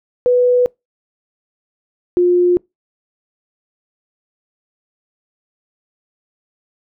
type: tone pair in turn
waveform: sine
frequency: 493.9 / 355 Hz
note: B4 / F4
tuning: 0 / +28 cents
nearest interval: tritone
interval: 572 cents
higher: first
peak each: -9 dBFS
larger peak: neither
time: 0.26-0.66 / 2.17-2.57 s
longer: neither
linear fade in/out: 0 ms
effects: noise-tail reverb RT60 0.2 s tail -26 dB re dry